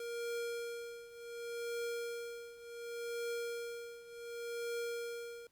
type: tone with tremolo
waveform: square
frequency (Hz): 470.5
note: A#4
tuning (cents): +16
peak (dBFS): -37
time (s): 0-5.47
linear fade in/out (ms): 2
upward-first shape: triangle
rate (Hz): 0.68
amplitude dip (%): 85
effects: pink hiss -75 dBFS RMS until 5.51 s + Opus 48 kbps